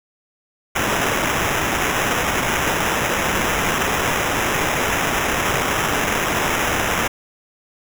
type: noise with sample-and-hold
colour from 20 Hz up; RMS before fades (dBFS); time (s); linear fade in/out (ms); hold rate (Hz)
blue; -20; 0.75-7.08; 10; 4410
effects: none